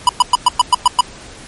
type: tone bursts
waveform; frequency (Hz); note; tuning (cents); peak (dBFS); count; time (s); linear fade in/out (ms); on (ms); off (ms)
square; 986; B5; -3; -6; 8; 0.07-1.008; 2; 21; 110
effects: pink hiss -36 dBFS RMS until 1.47 s + MP3 48 kbps